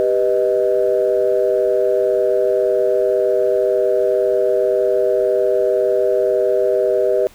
sine chord, G augmented, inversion none, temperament equal, 392 / 493.9 / 622.3 Hz, G4 / B4 / D#5, 0 / 0 / 0 cents, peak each -17 dBFS, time 0-7.27 s, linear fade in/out 0 ms, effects tanh soft clip ceiling -5 dBFS + pink hiss -47 dBFS RMS until 7.34 s

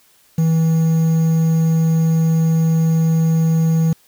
triangle tone with quantisation, 162.1 Hz, E3, 29 cents flat, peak -10 dBFS, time 0.38-3.93 s, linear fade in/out 5 ms, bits 6, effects white hiss -54 dBFS RMS until 4.07 s

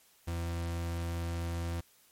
40% pulse tone, 84.8 Hz, E2, 50 cents sharp, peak -32 dBFS, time 0.27-1.81 s, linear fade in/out 10 ms, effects white hiss -64 dBFS RMS until 2.11 s + MP3 64 kbps

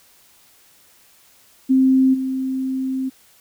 sine tone with level steps, 262.7 Hz, C4, 7 cents sharp, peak -11 / -20 dBFS, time 1.69-3.1 s, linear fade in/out 20 ms, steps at 2.13 s, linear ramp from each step 20 ms, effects white hiss -53 dBFS RMS until 3.4 s

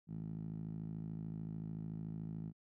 10% pulse tone with band-pass filter, 53.6 Hz, A1, 45 cents flat, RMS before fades -44 dBFS, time 0.07-2.53 s, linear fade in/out 50 ms, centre 170 Hz, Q 3, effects none

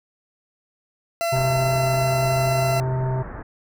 40% pulse tone, 676 Hz, E5, 43 cents sharp, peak -20 dBFS, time 1.21-2.8 s, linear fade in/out 0 ms
harmonic tone, 129.6 Hz, C3, 16 cents flat, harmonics 1 / 3 / 5 / 7, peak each -21 / -32 / -33 / -33 dBFS, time 1.32-3.23 s, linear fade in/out 10 ms
pink low-pass noise, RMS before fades -35 dBFS, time 1.34-3.43 s, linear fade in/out 10 ms, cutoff 1800 Hz, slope 48 dB/octave
effects none

